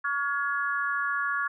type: tone cluster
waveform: sine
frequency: 1130 / 1420 / 1686 Hz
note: C#6 / F6 / G#6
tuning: +33 / +28 / +26 cents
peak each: -30 dBFS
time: 0.04-1.48 s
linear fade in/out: 10 ms
effects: none